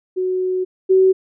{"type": "tone pair in turn", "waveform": "sine", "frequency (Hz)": [370, 377.8], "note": ["F#4", "F#4"], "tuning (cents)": [0, 36], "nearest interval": "unison", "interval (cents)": 36, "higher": "second", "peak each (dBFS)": [-17, -9], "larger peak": "second", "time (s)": [[0.16, 0.65], [0.89, 1.13]], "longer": "first", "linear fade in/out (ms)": 20, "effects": []}